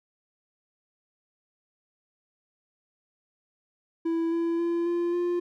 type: tone with pitch steps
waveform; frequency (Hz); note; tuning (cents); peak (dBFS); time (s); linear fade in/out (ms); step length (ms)
triangle; 330.7 / 335.5 / 340.4 / 345.3 / 350.4; E4 / E4 / F4 / F4 / F4; +6 / +31 / -44 / -20 / +6; -22; 4.05-5.4; 10; 270
effects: none